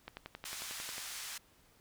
click train, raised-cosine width 0.3 ms, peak -27 dBFS, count 11, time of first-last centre 0.08-0.981 s, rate 11.1 Hz
white band-pass noise, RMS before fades -44 dBFS, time 0.45-1.38 s, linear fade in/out 5 ms, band 1100 to 8800 Hz, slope 12 dB/octave
effects pink hiss -66 dBFS RMS until 1.8 s

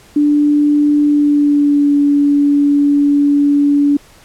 sine tone with pitch glide, 293.8 to 287.1 Hz, D4 to D4, +1 to -39 cents, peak -8 dBFS, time 0.16-3.97 s, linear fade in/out 5 ms, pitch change -40 cents, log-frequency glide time 1.02-1.95 s, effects pink hiss -44 dBFS RMS until 4.24 s + low-pass 12000 Hz 12 dB/octave

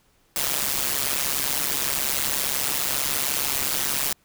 white noise with amplitude modulation, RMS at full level -21 dBFS, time 0.36-4.13 s, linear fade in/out 2 ms, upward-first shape sine, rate 139 Hz, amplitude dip 90%, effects pink hiss -63 dBFS RMS until 4.24 s

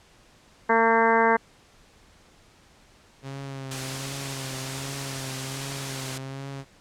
harmonic tone, 227.2 Hz, A#3, 44 cents flat, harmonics 1 / 2 / 3 / 4 / 5 / 6 / 7 / 8 / 9, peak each -28 / -23 / -27 / -22 / -27 / -34 / -26 / -30 / -31 dBFS, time 0.69-1.37 s, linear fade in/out 10 ms
sawtooth tone with vibrato, 134.9 Hz, C#3, 47 cents flat, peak -30 dBFS, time 3.22-6.65 s, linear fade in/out 50 ms, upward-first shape triangle, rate 1.3 Hz, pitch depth 43 cents each way
white noise, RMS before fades -33 dBFS, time 3.71-6.18 s, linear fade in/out 5 ms
effects pink hiss -56 dBFS RMS until 6.8 s + low-pass 8000 Hz 12 dB/octave

